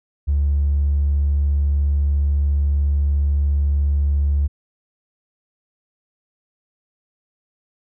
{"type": "tone with tanh clipping", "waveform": "triangle", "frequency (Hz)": 71.5, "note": "D2", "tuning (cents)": -46, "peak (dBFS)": -14, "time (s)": [0.27, 4.48], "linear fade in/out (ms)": 20, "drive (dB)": 1, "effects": []}